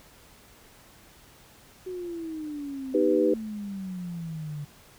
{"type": "exponential sweep", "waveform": "sine", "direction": "down", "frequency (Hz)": [372.9, 144.1], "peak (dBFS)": -32, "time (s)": [1.86, 4.65], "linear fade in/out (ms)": 10}
{"type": "chord", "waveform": "sine", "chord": "Eb augmented", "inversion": "none", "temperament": "equal with one note detuned", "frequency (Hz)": [311.1, 392, 495.9], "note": ["Eb4", "G4", "B4"], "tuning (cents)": [0, 0, 7], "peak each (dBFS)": -24, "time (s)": [2.94, 3.34], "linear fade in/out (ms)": 5}
{"effects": ["pink hiss -54 dBFS RMS until 4.98 s"]}